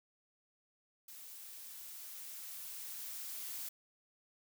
blue noise with level ramp, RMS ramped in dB -52 to -43 dBFS, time 1.08-3.69 s, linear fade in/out 5 ms, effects none

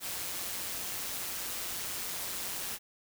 white noise with amplitude modulation, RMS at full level -35 dBFS, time 0-2.79 s, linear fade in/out 50 ms, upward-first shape sine, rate 185 Hz, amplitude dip 50%, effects none

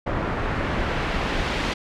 pink noise with low-pass filter sweep, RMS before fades -25 dBFS, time 0.06-1.74 s, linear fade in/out 10 ms, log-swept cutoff 1400 to 3700 Hz, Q 0.94, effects none

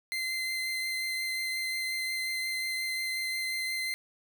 30% pulse tone with vibrato, 2070 Hz, C7, 19 cents flat, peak -28 dBFS, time 0.12-3.94 s, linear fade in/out 0 ms, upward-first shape triangle, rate 5.6 Hz, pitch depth 12 cents each way, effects 11-bit

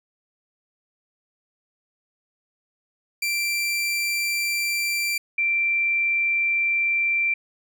sawtooth / sine tone pair in turn, 2353 / 2353 Hz, D7 / D7, +3 / +3 cents, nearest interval unison, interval 0 cents, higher neither, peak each -19 dBFS, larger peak neither, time 3.22-5.18 / 5.38-7.34 s, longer neither, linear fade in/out 5 ms, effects none

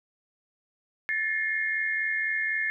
sine tone cluster, 1745 / 1829 / 2140 Hz, A6 / A#6 / C7, -15 / -33 / +38 cents, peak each -28 / -35 / -29 dBFS, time 1.09-2.7 s, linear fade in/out 0 ms, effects none

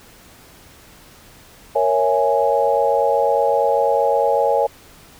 sine chord, A# half-diminished seventh, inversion none, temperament equal, 466.2 / 554.4 / 659.3 / 830.6 Hz, A#4 / C#5 / E5 / G#5, 0 / 0 / 0 / 0 cents, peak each -20 / -18 / -22 / -19 dBFS, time 1.75-4.67 s, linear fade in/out 10 ms, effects pink hiss -46 dBFS RMS until 5.19 s

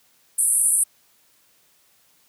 pink band-pass noise, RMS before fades -19 dBFS, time 0.38-0.84 s, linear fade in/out 10 ms, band 8700 to 11000 Hz, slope 96 dB/octave, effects white hiss -60 dBFS RMS until 2.28 s + high-pass 60 Hz 12 dB/octave

